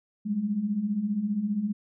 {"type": "beating tone pair", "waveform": "sine", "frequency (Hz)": [195.2, 210.2], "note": ["G3", "G#3"], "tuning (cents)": [-7, 21], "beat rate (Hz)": 15, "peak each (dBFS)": [-32, -26], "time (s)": [0.25, 1.73], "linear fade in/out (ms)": 20, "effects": []}